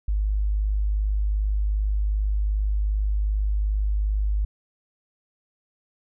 sine tone, 51.3 Hz, G#1, 21 cents flat, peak -20 dBFS, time 0.08-4.45 s, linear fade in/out 5 ms, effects none

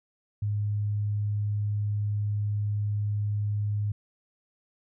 sine tone, 103.83 Hz, G#2, in tune, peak -25 dBFS, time 0.42-3.92 s, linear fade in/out 5 ms, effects none

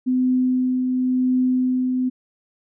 sine tone with tremolo, 254.5 Hz, C4, 48 cents flat, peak -15 dBFS, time 0.06-2.1 s, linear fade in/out 20 ms, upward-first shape triangle, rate 0.94 Hz, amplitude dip 35%, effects none

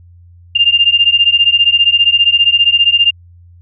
sine beating tone pair, 2794 / 2809 Hz, F7 / F7, 0 / +9 cents, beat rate 15 Hz, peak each -10 dBFS, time 0.55-3.11 s, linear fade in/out 10 ms, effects added 87 Hz sine -38 dBFS peak until 3.61 s

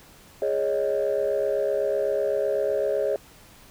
sine chord, Ab suspended fourth, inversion none, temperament equal, 415.3 / 554.4 / 622.3 Hz, Ab4 / Db5 / Eb5, 0 / 0 / 0 cents, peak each -25 / -24 / -26 dBFS, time 0.42-3.16 s, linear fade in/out 2 ms, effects tanh soft clip ceiling -16 dBFS + pink hiss -51 dBFS RMS until 3.7 s

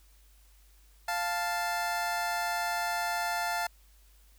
25% pulse tone pair together, 698.5 / 880 Hz, F5 / A5, 0 / 0 cents, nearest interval major third, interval 400 cents, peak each -28 / -29 dBFS, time 1.08-3.67 s, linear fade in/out 5 ms, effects added 50 Hz sine -57 dBFS peak until 4.38 s + white hiss -65 dBFS RMS until 4.38 s

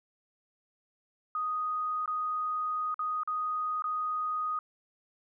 sine tone with dropouts, 1244.5 Hz, D#6, in tune, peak -29 dBFS, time 1.35-4.59 s, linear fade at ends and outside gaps 2 ms, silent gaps 2.059-2.077 / 2.943-2.992 / 3.234-3.275 / 3.822-3.841 s, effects none

